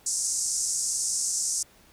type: band-pass noise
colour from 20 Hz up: white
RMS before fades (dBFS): -28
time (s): 0.06-1.63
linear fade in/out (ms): 5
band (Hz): 5500 to 9000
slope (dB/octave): 48
effects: pink hiss -57 dBFS RMS until 1.92 s